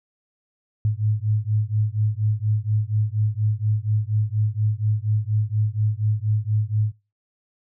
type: beating tone pair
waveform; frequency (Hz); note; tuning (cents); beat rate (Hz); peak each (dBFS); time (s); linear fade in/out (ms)
sine; 104.9 / 109.1; G#2 / A2; +18 / -14; 4.2; -22; 0.85-6.92; 0
effects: noise-tail reverb RT60 0.3 s tail -25 dB re dry